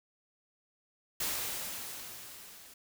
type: noise with level ramp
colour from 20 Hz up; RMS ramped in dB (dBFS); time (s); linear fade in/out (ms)
white; -33 to -54; 1.2-2.74; 5
effects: none